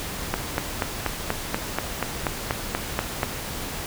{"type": "click train", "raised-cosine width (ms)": 0.5, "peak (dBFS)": -7, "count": 13, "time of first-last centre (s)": [0.34, 3.232], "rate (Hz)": 4.15, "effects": ["pink hiss -32 dBFS RMS until 3.86 s"]}